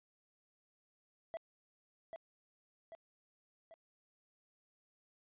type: tone with echo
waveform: triangle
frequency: 659.3 Hz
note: E5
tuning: in tune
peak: -37 dBFS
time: 1.34-1.37 s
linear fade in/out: 0 ms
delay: 790 ms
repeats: 3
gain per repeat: -5 dB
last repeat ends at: 3.74 s
effects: resampled to 8000 Hz